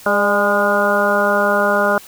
harmonic tone with a mistuned harmonic, 204.9 Hz, G#3, 23 cents flat, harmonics 1 / 2 / 3 / 4 / 5 / 6 / 7, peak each -23 / -22 / -17 / -23 / -23 / -22 / -18 dBFS, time 0.06-1.98 s, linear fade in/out 2 ms, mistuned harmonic 3, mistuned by -33 cents, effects white hiss -40 dBFS RMS until 2.07 s

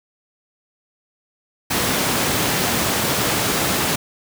pink high-pass noise, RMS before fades -20 dBFS, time 1.7-3.96 s, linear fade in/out 10 ms, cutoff 120 Hz, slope 12 dB/octave, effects none

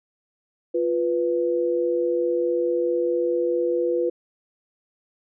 sine tone pair together, 349.2 / 493.8 Hz, F4 / B4, 0 / 0 cents, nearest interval tritone, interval 600 cents, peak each -23 / -22 dBFS, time 0.74-4.1 s, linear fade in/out 10 ms, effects none

